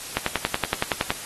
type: click train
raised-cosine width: 0.3 ms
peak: -5 dBFS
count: 11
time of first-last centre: 0.17-1.105 s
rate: 10.7 Hz
effects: white hiss -36 dBFS RMS until 1.25 s + AAC 32 kbps